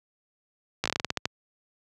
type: slowing click train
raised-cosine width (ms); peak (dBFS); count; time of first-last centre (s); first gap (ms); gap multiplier
0.2; -8; 11; 0.84-1.255; 16; 1.2
effects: high-pass 80 Hz 12 dB/octave